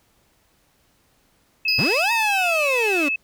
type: tone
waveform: sine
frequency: 2600 Hz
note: E7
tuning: 24 cents flat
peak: -20 dBFS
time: 1.65-3.16 s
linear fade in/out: 5 ms
type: tone with exponential decay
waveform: triangle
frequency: 4978 Hz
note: D#8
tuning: in tune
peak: -17 dBFS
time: 1.68-2.88 s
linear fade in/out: 2 ms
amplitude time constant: 260 ms
type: linear two-way sweep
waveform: 35% pulse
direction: up then down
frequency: 89.5 to 943 to 272.1 Hz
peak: -19 dBFS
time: 1.78-3.09 s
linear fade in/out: 10 ms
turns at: 2.12 s
effects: pink hiss -62 dBFS RMS until 3.23 s